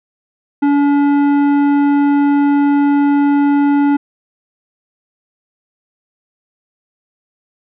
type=tone with tanh clipping; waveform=triangle; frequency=285.6 Hz; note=D4; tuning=48 cents flat; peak=-11 dBFS; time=0.62-3.97 s; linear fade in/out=10 ms; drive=16 dB; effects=none